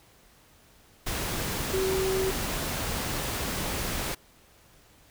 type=tone in noise; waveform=sine; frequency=380.3 Hz; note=F#4; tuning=48 cents sharp; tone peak=-25 dBFS; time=1.73-2.31 s; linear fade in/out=10 ms; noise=pink; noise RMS=-31 dBFS; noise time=1.06-4.15 s; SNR=+3 dB; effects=pink hiss -58 dBFS RMS until 5.1 s